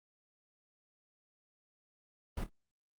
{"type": "noise with echo", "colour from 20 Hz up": "brown", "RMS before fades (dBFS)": -36, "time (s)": [2.37, 2.44], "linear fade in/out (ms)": 5, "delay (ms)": 26, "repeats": 2, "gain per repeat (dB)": -11, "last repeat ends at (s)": 2.492, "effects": ["Opus 32 kbps"]}